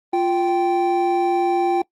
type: tone pair together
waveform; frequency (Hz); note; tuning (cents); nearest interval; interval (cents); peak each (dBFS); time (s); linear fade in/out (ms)
triangle; 349.2 / 781; F4 / G5; 0 / -7; octave + major second; 1393; -17; 0.13-1.82; 5
effects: noise-tail reverb RT60 0.1 s tail -22 dB re dry + Opus 24 kbps